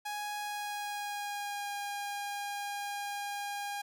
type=tone with pitch glide; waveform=sawtooth; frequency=830.6 to 812.1 Hz; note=G#5 to G#5; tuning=0 to -39 cents; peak=-32 dBFS; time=0.05-3.82 s; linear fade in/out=10 ms; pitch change=-39 cents; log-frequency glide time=0.39-1.75 s; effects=none